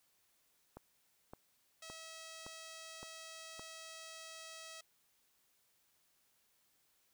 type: click train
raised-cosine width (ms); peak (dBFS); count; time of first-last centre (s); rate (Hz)
1; -35; 6; 0.77-3.595; 1.77
type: tone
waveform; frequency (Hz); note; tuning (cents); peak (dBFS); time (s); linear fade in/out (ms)
5% pulse; 646; E5; -35; -38; 1.82-4.81; 5
effects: white hiss -75 dBFS RMS until 7.13 s